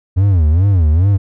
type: tone with vibrato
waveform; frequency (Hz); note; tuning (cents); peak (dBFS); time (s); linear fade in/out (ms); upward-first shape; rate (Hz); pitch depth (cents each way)
triangle; 87.31; F2; 0; -6; 0.16-1.18; 20; sine; 2.4; 260
effects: none